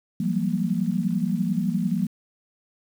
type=tone cluster; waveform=sine; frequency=169 / 186.4 / 197.9 / 233.4 Hz; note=E3 / F#3 / G3 / A#3; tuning=+43 / +13 / +17 / +2 cents; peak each=-27 dBFS; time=0.2-2.07 s; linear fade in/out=5 ms; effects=8-bit